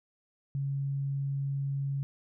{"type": "tone", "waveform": "sine", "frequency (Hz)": 138.59, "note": "C#3", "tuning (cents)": 0, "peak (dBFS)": -29, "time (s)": [0.55, 2.03], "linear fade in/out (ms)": 0, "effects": []}